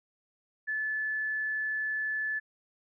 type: tone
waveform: sine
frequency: 1734 Hz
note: A6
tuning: 26 cents flat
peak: -29 dBFS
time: 0.67-2.4 s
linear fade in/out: 20 ms
effects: none